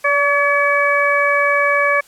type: harmonic tone with a mistuned harmonic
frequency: 569 Hz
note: C#5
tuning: 45 cents sharp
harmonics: 1 / 2 / 3 / 4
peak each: -18 / -18 / -18 / -18 dBFS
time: 0.04-2.01 s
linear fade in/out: 10 ms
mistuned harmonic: 1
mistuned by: +15 cents
effects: white hiss -48 dBFS RMS until 2.07 s + low-pass 12000 Hz 12 dB/octave